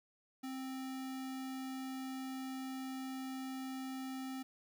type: tone with sample-and-hold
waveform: sine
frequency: 263.1 Hz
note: C4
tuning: 10 cents sharp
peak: -40 dBFS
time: 0.43-4.43 s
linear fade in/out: 10 ms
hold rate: 1050 Hz
effects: none